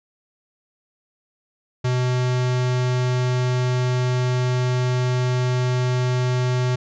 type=tone; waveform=square; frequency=125.7 Hz; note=B2; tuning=31 cents sharp; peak=-19 dBFS; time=1.84-6.76 s; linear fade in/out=10 ms; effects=resampled to 16000 Hz